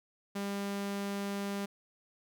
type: tone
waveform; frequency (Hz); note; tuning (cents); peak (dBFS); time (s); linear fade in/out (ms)
sawtooth; 200; G3; +35; -30; 0.35-1.66; 10
effects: none